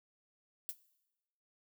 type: noise with exponential decay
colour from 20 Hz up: violet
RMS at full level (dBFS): -35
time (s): 0.69-0.77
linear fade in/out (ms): 0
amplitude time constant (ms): 16
effects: noise-tail reverb RT60 1.0 s tail -19 dB re dry